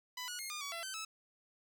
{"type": "tone with pitch steps", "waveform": "10% pulse", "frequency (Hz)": [997, 1456, 2141, 1212, 1133, 674, 1538, 1303], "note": ["B5", "F#6", "C7", "D#6", "C#6", "E5", "G6", "E6"], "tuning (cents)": [16, -28, 39, -46, 37, 38, -33, -20], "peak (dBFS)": -32, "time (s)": [0.17, 1.05], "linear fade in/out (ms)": 5, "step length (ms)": 110, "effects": []}